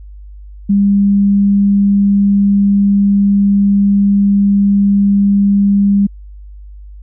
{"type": "tone", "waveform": "sine", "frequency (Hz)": 200.2, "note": "G3", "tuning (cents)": 37, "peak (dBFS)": -7, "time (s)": [0.69, 6.07], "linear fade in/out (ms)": 10, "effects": ["added 50 Hz sine -30 dBFS peak until 7.02 s"]}